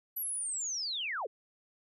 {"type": "linear sweep", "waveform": "sine", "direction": "down", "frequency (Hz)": [12000, 349.2], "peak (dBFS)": -33, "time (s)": [0.16, 1.27], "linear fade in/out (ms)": 10, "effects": []}